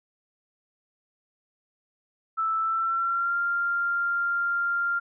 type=tone with pitch glide; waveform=sine; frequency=1318.5 to 1392.9 Hz; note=E6 to F6; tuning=0 to -5 cents; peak=-23 dBFS; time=2.37-5 s; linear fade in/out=20 ms; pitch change=+95 cents; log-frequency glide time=2.6-3.37 s; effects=none